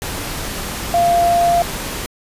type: tone in noise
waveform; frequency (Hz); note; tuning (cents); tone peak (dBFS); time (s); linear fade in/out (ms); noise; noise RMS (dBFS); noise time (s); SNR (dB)
sine; 692; F5; -16; -11; 0.94-1.62; 0; pink; -25; 0.02-2.06; +11
effects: resampled to 32000 Hz